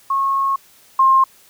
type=tone pair in turn; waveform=sine; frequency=1091 / 1063 Hz; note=C#6 / C6; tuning=-28 / +27 cents; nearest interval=unison; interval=45 cents; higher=first; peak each=-15 / -9 dBFS; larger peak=second; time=0.1-0.56 / 0.99-1.24 s; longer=first; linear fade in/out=5 ms; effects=white hiss -50 dBFS RMS until 1.49 s